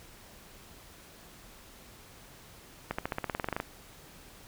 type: accelerating click train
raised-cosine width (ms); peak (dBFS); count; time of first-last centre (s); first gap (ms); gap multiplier
0.5; -16; 14; 2.91-3.601; 75; 0.94
effects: pink hiss -53 dBFS RMS until 4.47 s